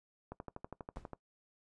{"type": "click train", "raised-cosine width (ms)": 1, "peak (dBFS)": -29, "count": 11, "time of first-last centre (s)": [0.32, 1.133], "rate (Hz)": 12.3}
{"type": "noise with exponential decay", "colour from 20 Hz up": "brown", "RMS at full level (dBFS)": -45, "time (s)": [0.96, 1.15], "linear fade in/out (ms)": 0, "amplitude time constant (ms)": 40}
{"effects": ["noise-tail reverb RT60 0.1 s tail -20 dB re dry", "resampled to 22050 Hz"]}